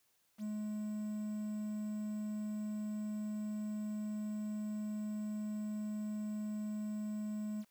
triangle tone with quantisation, 211.9 Hz, G#3, 35 cents sharp, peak -35 dBFS, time 0.38-7.65 s, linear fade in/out 50 ms, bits 10, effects white hiss -75 dBFS RMS until 7.7 s

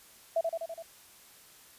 sine tone with echo, 662 Hz, E5, 7 cents sharp, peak -24 dBFS, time 0.36-0.41 s, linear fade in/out 5 ms, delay 83 ms, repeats 5, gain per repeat -3 dB, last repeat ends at 0.825 s, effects white hiss -56 dBFS RMS until 1.78 s + resampled to 32000 Hz

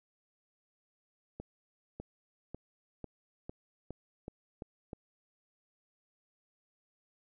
accelerating click train, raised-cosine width 2 ms, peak -28 dBFS, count 9, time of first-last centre 1.4-4.932 s, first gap 600 ms, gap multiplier 0.91, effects none

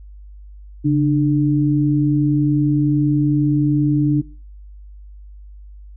sine tone pair together, 140.73 / 298.2 Hz, C#3 / D4, +27 / +27 cents, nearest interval octave + minor second, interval 1300 cents, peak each -16 / -15 dBFS, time 0.84-4.22 s, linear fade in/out 20 ms, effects noise-tail reverb RT60 0.4 s tail -22 dB re dry + added 50 Hz sine -36 dBFS peak until 5.96 s

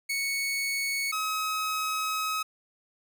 sawtooth tone pair in turn, 2217 / 1274.9 Hz, C#7 / D#6, 0 / +42 cents, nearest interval minor seventh, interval 958 cents, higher first, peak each -24 dBFS, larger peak neither, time 0.09-1.12 / 1.12-2.43 s, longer second, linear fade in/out 10 ms, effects none

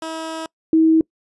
15% pulse / sine tone pair in turn, 322.1 / 320.9 Hz, E4 / E4, -40 / -46 cents, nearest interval unison, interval 6 cents, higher first, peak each -20 / -10 dBFS, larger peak second, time 0.02-0.46 / 0.73-1.01 s, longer first, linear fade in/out 2 ms, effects noise-tail reverb RT60 0.1 s tail -25 dB re dry + resampled to 24000 Hz

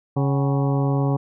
harmonic tone with a mistuned harmonic, 138.59 Hz, C#3, in tune, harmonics 1 / 2 / 3 / 4 / 5 / 6 / 7 / 8, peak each -19 / -25 / -29 / -31 / -33 / -35 / -36 / -37 dBFS, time 0.16-1.17 s, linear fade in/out 10 ms, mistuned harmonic 5, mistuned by +120 cents, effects none

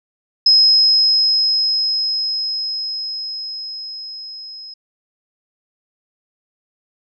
sine tone with level ramp, 5120 Hz, D#8, 49 cents sharp, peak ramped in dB -7 to -32 dBFS, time 0.46-4.74 s, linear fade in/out 5 ms, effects none

